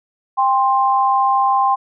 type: tone pair together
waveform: sine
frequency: 796 / 1050.3 Hz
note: G5 / C6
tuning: +26 / +6 cents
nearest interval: perfect fourth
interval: 480 cents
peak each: -15 dBFS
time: 0.37-1.76 s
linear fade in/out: 20 ms
effects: none